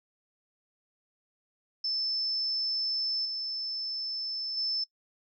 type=tone with level steps; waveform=sine; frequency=5274 Hz; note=E8; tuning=in tune; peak=-28 / -32 / -28 dBFS; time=1.84-4.84 s; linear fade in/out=5 ms; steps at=3.25 / 4.57 s; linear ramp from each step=5 ms; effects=noise-tail reverb RT60 0.1 s tail -21 dB re dry